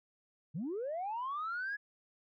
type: linear sweep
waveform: sine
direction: up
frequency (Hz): 130.5 to 1700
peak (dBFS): -34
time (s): 0.54-1.77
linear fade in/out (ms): 20
effects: tanh soft clip ceiling -32 dBFS